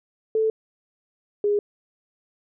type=tone pair in turn; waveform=sine; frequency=440 / 411.7 Hz; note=A4 / G#4; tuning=0 / -15 cents; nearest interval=minor second; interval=115 cents; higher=first; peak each=-18 dBFS; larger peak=neither; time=0.35-0.5 / 1.44-1.59 s; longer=neither; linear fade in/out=2 ms; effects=none